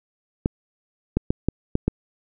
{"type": "clicks", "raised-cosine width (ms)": 3, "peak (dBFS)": -6, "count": 6, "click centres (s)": [0.459, 1.17, 1.305, 1.486, 1.754, 1.88], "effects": []}